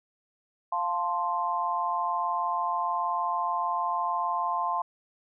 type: chord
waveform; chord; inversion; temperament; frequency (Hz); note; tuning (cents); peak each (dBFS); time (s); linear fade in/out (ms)
sine; F major; none; equal; 698.5 / 880 / 1046.5; F5 / A5 / C6; 0 / 0 / 0; -32 / -31 / -28; 0.72-4.82; 5
effects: none